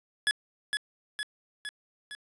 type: tone with echo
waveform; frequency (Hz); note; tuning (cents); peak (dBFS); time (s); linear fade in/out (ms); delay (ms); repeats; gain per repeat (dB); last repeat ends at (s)
25% pulse; 1697; G#6; +37; -19; 0.27-0.31; 0; 460; 4; -4; 2.15
effects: resampled to 24000 Hz + 10-bit